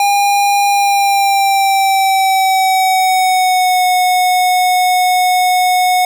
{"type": "tone with pitch glide", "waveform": "square", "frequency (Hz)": [807, 731.5], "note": ["G#5", "F#5"], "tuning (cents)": [-50, -20], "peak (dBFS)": -10, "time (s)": [0, 6.05], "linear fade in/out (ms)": 2, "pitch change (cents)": -170, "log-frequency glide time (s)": [0.68, 3.84], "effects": []}